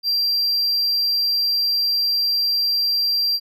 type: tone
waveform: triangle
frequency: 4730 Hz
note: D8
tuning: 12 cents sharp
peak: -16 dBFS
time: 0.03-3.4 s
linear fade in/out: 50 ms
effects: none